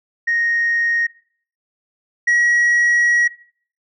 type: tone pair in turn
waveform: sine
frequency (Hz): 1865 / 1910.8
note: A#6 / A#6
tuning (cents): 0 / +42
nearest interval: unison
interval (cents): 42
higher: second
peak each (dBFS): -14 / -9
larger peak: second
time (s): 0.27-1.07 / 2.27-3.28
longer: second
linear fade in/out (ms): 10
effects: noise-tail reverb RT60 0.5 s tail -20 dB re dry + tanh soft clip ceiling -11 dBFS